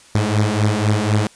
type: beating tone pair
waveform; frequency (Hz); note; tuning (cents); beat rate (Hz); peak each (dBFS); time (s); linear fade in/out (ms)
sawtooth; 103.83 / 107.83; G#2 / A2; 0 / -34; 4; -14; 0.15-1.27; 0
effects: white hiss -47 dBFS RMS until 1.35 s + resampled to 22050 Hz